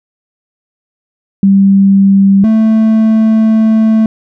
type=tone pair in turn; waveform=sine / triangle; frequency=196 / 220.5 Hz; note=G3 / A3; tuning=0 / +4 cents; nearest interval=major second; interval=204 cents; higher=second; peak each=-3 dBFS; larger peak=neither; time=1.43-2.44 / 2.44-4.06 s; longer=second; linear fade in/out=2 ms; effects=none